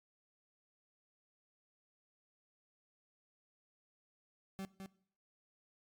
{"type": "tone with echo", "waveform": "40% pulse", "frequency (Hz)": 192.6, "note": "G3", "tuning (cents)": -30, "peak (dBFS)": -40, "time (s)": [4.59, 4.65], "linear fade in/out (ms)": 0, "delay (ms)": 210, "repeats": 1, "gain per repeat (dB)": -5, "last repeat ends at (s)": 4.86, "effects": ["noise-tail reverb RT60 0.6 s tail -20 dB re dry", "MP3 96 kbps"]}